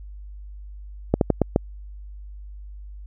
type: slowing click train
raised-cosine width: 2 ms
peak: -3 dBFS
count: 5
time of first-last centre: 1.14-1.561 s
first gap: 72 ms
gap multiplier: 1.26
effects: added 50 Hz sine -36 dBFS peak until 3.06 s